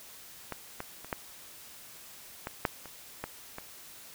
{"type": "clicks", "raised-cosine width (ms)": 0.5, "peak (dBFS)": [-20, -21, -29, -16, -20, -11, -29, -19, -24], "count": 9, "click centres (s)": [0.523, 0.804, 1.046, 1.128, 2.471, 2.652, 2.857, 3.24, 3.584], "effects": ["white hiss -50 dBFS RMS until 4.14 s"]}